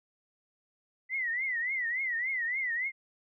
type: tone with vibrato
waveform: sine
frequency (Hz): 1987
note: B6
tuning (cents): +10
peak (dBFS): -29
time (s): 1.09-2.92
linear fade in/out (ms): 50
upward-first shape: triangle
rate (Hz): 3.5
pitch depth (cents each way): 170
effects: none